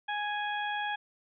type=harmonic tone; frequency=830.6 Hz; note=G#5; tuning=in tune; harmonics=1 / 2 / 3 / 4; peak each=-33 / -35 / -42 / -41 dBFS; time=0.08-0.96 s; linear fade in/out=10 ms; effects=none